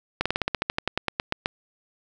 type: slowing click train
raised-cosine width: 0.3 ms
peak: -7 dBFS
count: 16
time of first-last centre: 0.21-1.459 s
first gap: 46 ms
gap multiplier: 1.08
effects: none